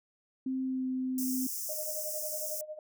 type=tone with pitch glide; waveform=sine; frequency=261.6 to 258.1 Hz; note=C4 to C4; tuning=0 to -23 cents; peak=-30 dBFS; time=0.46-1.47 s; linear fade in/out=5 ms; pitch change=-23 cents; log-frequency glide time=0.63-0.87 s
type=high-pass noise; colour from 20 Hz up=white; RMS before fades=-37 dBFS; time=1.18-2.61 s; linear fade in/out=2 ms; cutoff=5200 Hz; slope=96 dB/octave
type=tone with tremolo; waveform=sine; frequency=614 Hz; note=D#5; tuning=23 cents flat; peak=-36 dBFS; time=1.69-2.79 s; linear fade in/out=2 ms; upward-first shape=sine; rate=11 Hz; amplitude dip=80%
effects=none